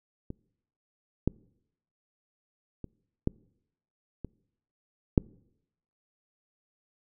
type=clicks; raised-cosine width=3 ms; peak=-24 / -11 / -25 / -13 / -23 / -6 dBFS; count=6; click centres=0.304 / 1.276 / 2.843 / 3.274 / 4.247 / 5.178 s; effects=noise-tail reverb RT60 0.8 s tail -25 dB re dry